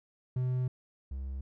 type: tone pair in turn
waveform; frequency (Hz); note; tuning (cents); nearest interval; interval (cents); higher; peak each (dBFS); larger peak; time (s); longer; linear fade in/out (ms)
triangle; 126.9 / 66.76; B2 / C2; +47 / +35; major seventh; 1112; first; -26 / -33; first; 0.36-0.68 / 1.11-1.41; first; 5
effects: none